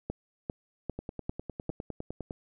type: two click trains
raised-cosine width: 2 ms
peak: -19 / -23 dBFS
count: 5 / 14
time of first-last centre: 0.1-1.694 / 0.99-2.308 s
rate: 2.51 / 9.86 Hz
effects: none